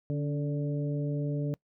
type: harmonic tone with a mistuned harmonic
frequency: 146.1 Hz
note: D3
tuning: 9 cents flat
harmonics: 1 / 2 / 3 / 4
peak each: -29 / -35 / -39 / -41 dBFS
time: 0.1-1.54 s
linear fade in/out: 0 ms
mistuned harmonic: 2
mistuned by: -36 cents
effects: noise-tail reverb RT60 0.1 s tail -24 dB re dry